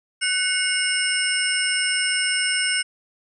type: tone cluster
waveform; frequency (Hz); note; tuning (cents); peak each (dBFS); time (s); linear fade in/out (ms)
sine; 1497 / 2177 / 2855 / 5310 / 8630; F#6 / C#7 / F7 / E8 / C#9; +20 / -32 / +37 / +12 / -47; -26; 0.21-2.83; 20
effects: none